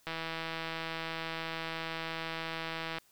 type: click train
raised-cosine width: 0.3 ms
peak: -21 dBFS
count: 476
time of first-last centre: 0.07-2.984 s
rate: 163 Hz
effects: white hiss -66 dBFS RMS until 3.11 s